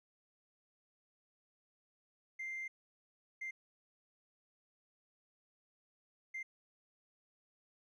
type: tone bursts at uneven times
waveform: triangle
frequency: 2093 Hz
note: C7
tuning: in tune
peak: -37 dBFS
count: 3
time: 2.39-2.68 / 3.41-3.51 / 6.34-6.43 s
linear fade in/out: 10 ms
effects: tanh soft clip ceiling -36 dBFS + resampled to 22050 Hz